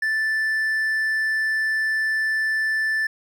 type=tone; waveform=triangle; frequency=1760 Hz; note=A6; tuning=in tune; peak=-18 dBFS; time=0.02-3.07 s; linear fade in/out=5 ms; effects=none